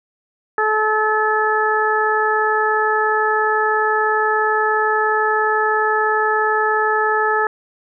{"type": "harmonic tone", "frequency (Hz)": 431.5, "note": "A4", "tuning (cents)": -34, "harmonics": [1, 2, 3, 4], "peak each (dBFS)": [-20, -20, -20, -20], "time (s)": [0.58, 7.47], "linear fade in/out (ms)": 2, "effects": []}